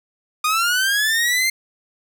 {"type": "linear sweep", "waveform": "sawtooth", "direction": "up", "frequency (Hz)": [1218, 2110], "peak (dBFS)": -13, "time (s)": [0.44, 1.5], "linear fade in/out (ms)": 5, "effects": []}